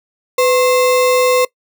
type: tone with sample-and-hold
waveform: sine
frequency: 502 Hz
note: B4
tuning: 28 cents sharp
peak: -9 dBFS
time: 0.38-1.45 s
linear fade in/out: 5 ms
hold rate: 1575 Hz
effects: noise-tail reverb RT60 0.1 s tail -21 dB re dry